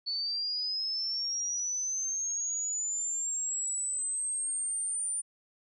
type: linear sweep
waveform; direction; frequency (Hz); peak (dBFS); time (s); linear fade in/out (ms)
sine; up; 4435 to 9230; -30; 0.06-5.22; 20
effects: none